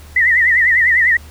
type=tone with vibrato; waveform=sine; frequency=1924 Hz; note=B6; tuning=46 cents flat; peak=-9 dBFS; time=0.16-1.17 s; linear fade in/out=5 ms; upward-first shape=triangle; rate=10 Hz; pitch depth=140 cents each way; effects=added 76 Hz sine -36 dBFS peak until 1.3 s + pink hiss -43 dBFS RMS until 1.3 s